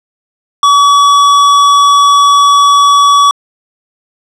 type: tone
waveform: square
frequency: 1138 Hz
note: C#6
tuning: 45 cents sharp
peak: -4 dBFS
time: 0.63-3.31 s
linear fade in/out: 2 ms
effects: low-pass 6000 Hz 12 dB/octave + 7-bit